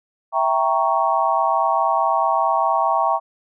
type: chord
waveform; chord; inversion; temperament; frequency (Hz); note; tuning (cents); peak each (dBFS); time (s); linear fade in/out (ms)
sine; E diminished seventh; none; equal; 659.3 / 784 / 932.3 / 1108.7; E5 / G5 / Bb5 / Db6; 0 / 0 / 0 / 0; -22 / -21 / -21 / -21; 0.32-3.2; 50
effects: none